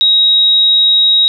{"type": "tone", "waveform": "sine", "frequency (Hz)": 3802, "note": "A#7", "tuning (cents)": 33, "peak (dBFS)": -6, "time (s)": [0.01, 1.28], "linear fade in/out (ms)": 0, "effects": []}